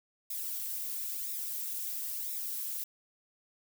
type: noise with flanger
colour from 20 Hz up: violet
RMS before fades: -37 dBFS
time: 0.3-2.84 s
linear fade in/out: 5 ms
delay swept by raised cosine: 0.66 to 3.06 ms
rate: 0.99 Hz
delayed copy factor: -0.75
effects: none